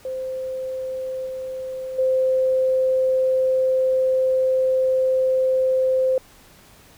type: tone with level steps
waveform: sine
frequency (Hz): 520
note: C5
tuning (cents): -11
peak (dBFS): -25 / -27 / -16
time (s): 0.05-6.18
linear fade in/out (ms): 2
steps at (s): 1.26 / 1.98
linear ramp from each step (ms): 10
effects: pink hiss -50 dBFS RMS until 6.97 s